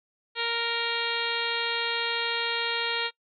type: harmonic tone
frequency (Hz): 466.2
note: A#4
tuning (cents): 0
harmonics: 1 / 2 / 3 / 4 / 5 / 6 / 7 / 8 / 9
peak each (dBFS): -35 / -35 / -35 / -35 / -35 / -35 / -35 / -35 / -35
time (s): 0.35-3.11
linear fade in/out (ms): 50
effects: noise-tail reverb RT60 0.1 s tail -23 dB re dry